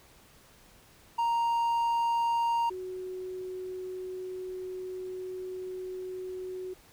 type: tone pair in turn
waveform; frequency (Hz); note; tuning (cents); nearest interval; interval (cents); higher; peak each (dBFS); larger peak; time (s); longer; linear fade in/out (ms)
triangle / sine; 932.3 / 370; A#5 / F#4; 0 / 0; octave + major third; 1600; first; -23 / -35; first; 1.18-2.7 / 2.7-6.74; second; 10
effects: pink hiss -58 dBFS RMS until 6.92 s